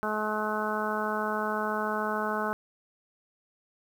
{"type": "harmonic tone", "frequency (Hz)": 213.6, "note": "G#3", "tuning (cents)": 49, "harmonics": [1, 2, 3, 4, 5, 6, 7], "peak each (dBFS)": [-35, -35, -35, -35, -35, -35, -35], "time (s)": [0.03, 2.53], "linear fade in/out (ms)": 0, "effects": ["9-bit"]}